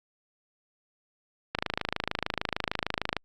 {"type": "click train", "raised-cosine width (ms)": 0.3, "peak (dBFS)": -11, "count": 44, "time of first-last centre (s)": [1.55, 3.167], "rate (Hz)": 26.6, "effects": ["Opus 48 kbps"]}